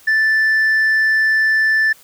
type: tone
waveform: sine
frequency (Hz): 1760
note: A6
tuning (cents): 0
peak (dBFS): -9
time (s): 0.07-1.93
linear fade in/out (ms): 10
effects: tanh soft clip ceiling -11 dBFS + white hiss -47 dBFS RMS until 2.03 s

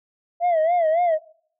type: tone with vibrato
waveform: sine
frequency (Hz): 667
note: E5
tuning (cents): +20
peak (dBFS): -14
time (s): 0.4-1.19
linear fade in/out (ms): 50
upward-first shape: sine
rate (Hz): 3.6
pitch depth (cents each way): 120
effects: noise-tail reverb RT60 0.6 s tail -24 dB re dry + tanh soft clip ceiling -15 dBFS

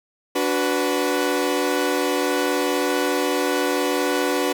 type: chord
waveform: sawtooth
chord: B minor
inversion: first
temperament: equal with one note detuned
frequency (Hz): 289.3 / 370 / 493.9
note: D4 / F#4 / B4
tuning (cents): -26 / 0 / 0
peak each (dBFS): -20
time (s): 0.35-4.53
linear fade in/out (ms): 10
effects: none

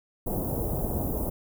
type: band-stop noise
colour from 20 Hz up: pink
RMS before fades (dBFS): -29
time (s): 0.26-1.3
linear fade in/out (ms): 10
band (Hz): 730 to 13000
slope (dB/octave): 24
effects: none

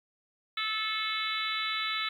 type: harmonic tone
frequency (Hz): 435.8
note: A4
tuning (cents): -17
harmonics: 3 / 4 / 5 / 6 / 7 / 8 / 9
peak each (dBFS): -35 / -40 / -35 / -42 / -42 / -37 / -36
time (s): 0.57-2.09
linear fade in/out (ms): 5
effects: 10-bit

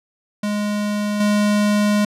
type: tone with level steps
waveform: square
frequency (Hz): 207.7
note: G#3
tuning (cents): 0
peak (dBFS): -20 / -15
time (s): 0.43-2.05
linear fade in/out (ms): 5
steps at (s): 1.2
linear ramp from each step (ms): 5
effects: low-pass 11000 Hz 12 dB/octave

